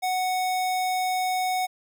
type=tone; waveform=square; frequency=740 Hz; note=F#5; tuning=in tune; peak=-24 dBFS; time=0.02-1.67 s; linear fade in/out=20 ms; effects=none